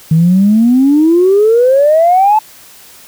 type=exponential sweep; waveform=sine; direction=up; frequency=155.56 to 880 Hz; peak=-4 dBFS; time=0.11-2.39 s; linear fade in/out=5 ms; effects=tanh soft clip ceiling 0 dBFS + white hiss -38 dBFS RMS until 3.07 s